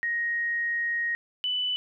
sine tone pair in turn, 1875 / 2988 Hz, A#6 / F#7, +10 / +16 cents, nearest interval minor sixth, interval 806 cents, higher second, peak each -25 dBFS, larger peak neither, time 0.03-1.15 / 1.44-1.76 s, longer first, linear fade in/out 0 ms, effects none

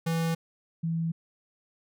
square / sine tone pair in turn, 164.81 / 164.81 Hz, E3 / E3, 0 / 0 cents, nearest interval unison, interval 0 cents, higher neither, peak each -26 dBFS, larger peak neither, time 0.06-0.35 / 0.83-1.12 s, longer neither, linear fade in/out 10 ms, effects none

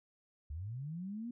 sine linear sweep, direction up, 67.2 to 245 Hz, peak -39 dBFS, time 0.5-1.31 s, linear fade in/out 5 ms, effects none

